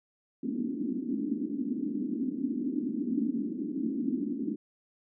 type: band-pass noise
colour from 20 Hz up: pink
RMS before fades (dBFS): -32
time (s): 0.43-4.56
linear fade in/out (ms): 10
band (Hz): 230 to 300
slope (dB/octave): 48
effects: none